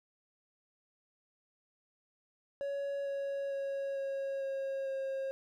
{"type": "tone with pitch steps", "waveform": "triangle", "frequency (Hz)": [560, 555.5, 551, 546.6, 542.2, 537.8], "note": ["C#5", "C#5", "C#5", "C#5", "C#5", "C5"], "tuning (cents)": [18, 4, -11, -24, -38, 47], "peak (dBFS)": -32, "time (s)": [2.61, 5.31], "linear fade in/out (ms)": 0, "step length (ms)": 450, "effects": []}